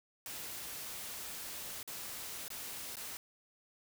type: noise with dropouts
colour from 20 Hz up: white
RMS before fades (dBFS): -44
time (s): 0.26-3.17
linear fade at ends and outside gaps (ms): 1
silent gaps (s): 1.829-1.876 / 2.481-2.503 / 2.956-2.968
effects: none